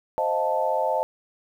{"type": "chord", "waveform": "sine", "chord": "F dominant seventh", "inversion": "second", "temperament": "equal", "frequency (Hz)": [523.3, 622.3, 698.5, 880], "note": ["C5", "Eb5", "F5", "A5"], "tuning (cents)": [0, 0, 0, 0], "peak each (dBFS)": [-27, -26, -30, -25], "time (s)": [0.18, 1.03], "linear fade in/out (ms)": 0, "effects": ["9-bit"]}